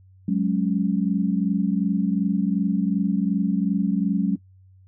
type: chord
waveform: sine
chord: F# suspended second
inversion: none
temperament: equal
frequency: 185 / 207.7 / 277.2 Hz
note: F#3 / G#3 / C#4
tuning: 0 / 0 / 0 cents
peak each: -22 / -23 / -26 dBFS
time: 0.28-4.36 s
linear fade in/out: 5 ms
effects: noise-tail reverb RT60 0.1 s tail -19 dB re dry + added 94 Hz sine -49 dBFS peak until 4.87 s